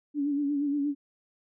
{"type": "tone with vibrato", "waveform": "sine", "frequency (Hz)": 286.7, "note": "D4", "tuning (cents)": -42, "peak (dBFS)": -25, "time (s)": [0.14, 0.95], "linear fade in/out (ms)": 50, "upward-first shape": "sine", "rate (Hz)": 8.5, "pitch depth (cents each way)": 50, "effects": []}